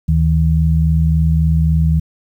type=tone pair together; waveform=sine; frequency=75.66 / 159.3 Hz; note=D#2 / D#3; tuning=-48 / +41 cents; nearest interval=octave + minor second; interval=1289 cents; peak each=-13 dBFS; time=0.08-2 s; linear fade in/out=10 ms; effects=8-bit